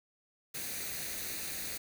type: noise with comb filter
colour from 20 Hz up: white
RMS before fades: -39 dBFS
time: 0.54-1.78 s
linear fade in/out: 10 ms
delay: 0.47 ms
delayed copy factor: +0.55
effects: none